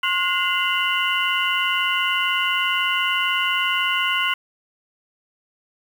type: tone cluster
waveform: sine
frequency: 1068 / 1442 / 2064 / 2777 / 2961 Hz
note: C6 / F#6 / C7 / F7 / F#7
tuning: +35 / -45 / -24 / -10 / +1 cents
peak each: -25 dBFS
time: 0.03-4.34 s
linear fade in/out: 5 ms
effects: 7-bit